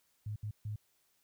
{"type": "tone bursts at uneven times", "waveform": "sine", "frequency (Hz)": 105.6, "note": "G#2", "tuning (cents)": 29, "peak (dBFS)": -36, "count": 3, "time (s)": [[0.26, 0.36], [0.43, 0.51], [0.65, 0.76]], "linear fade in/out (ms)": 5, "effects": ["white hiss -74 dBFS RMS until 1.23 s"]}